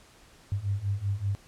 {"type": "beating tone pair", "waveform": "sine", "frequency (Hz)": [97, 102.2], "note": ["G2", "G#2"], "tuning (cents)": [-18, -27], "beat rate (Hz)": 5.2, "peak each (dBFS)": [-31, -29], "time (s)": [0.52, 1.35], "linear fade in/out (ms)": 0, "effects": ["pink hiss -56 dBFS RMS until 1.47 s", "low-pass 10000 Hz 12 dB/octave"]}